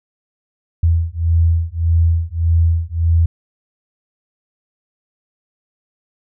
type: beating tone pair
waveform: sine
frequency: 82.4 / 84.1 Hz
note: E2 / E2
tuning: 0 / +35 cents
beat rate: 1.7 Hz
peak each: -15 / -15 dBFS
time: 0.83-3.26 s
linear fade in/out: 5 ms
effects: none